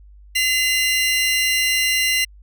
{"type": "tone pair together", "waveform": "sawtooth", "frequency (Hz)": [2040, 2794], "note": ["C7", "F7"], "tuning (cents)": [-44, 0], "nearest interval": "perfect fourth", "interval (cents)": 544, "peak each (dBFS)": -16, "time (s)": [0.35, 2.25], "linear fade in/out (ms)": 10, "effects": ["added 50 Hz sine -42 dBFS peak until 2.42 s"]}